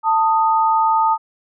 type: tone pair together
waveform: sine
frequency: 890 / 1244.5 Hz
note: A5 / D#6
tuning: +20 / 0 cents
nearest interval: tritone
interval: 580 cents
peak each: -14 / -18 dBFS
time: 0.03-1.18 s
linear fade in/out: 50 ms
effects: none